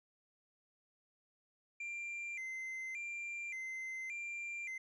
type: tone with vibrato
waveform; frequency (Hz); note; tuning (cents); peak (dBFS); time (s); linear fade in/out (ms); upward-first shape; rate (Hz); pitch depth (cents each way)
triangle; 2217; C#7; 0; -39; 1.8-4.78; 5; square; 0.87; 120
effects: resampled to 22050 Hz